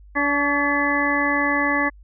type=harmonic tone with a mistuned harmonic; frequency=287.1 Hz; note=D4; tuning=39 cents flat; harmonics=1 / 2 / 3 / 4 / 6 / 7; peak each=-24 / -28 / -28 / -25 / -23 / -24 dBFS; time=0.15-1.9 s; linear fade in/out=20 ms; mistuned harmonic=4; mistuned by=-19 cents; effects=added 50 Hz sine -43 dBFS peak until 2.03 s